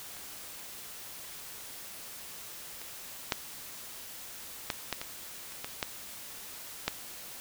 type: clicks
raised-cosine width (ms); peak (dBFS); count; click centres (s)
0.2; -30 / -26 / -9 / -12 / -13 / -19 / -29 / -19 / -12 / -10; 10; 0.168 / 2.816 / 3.322 / 4.702 / 4.927 / 5.015 / 5.521 / 5.645 / 5.828 / 6.88
effects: white hiss -45 dBFS RMS until 7.4 s